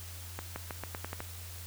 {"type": "accelerating click train", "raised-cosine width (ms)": 0.5, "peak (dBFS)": -22, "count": 8, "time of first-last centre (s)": [0.39, 1.204], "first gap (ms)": 170, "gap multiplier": 0.87, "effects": ["added 87 Hz sine -44 dBFS peak until 1.66 s", "white hiss -48 dBFS RMS until 1.66 s"]}